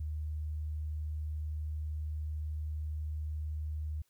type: tone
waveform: sine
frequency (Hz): 76.5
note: D#2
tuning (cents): -29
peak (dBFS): -34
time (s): 0-4.02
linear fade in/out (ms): 5
effects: white hiss -75 dBFS RMS until 4.09 s